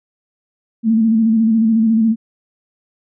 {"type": "tone with vibrato", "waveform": "sine", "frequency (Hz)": 223.4, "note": "A3", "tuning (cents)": 27, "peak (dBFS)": -10, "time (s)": [0.83, 2.16], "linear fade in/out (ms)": 50, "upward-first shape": "square", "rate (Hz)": 14, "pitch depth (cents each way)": 39, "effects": []}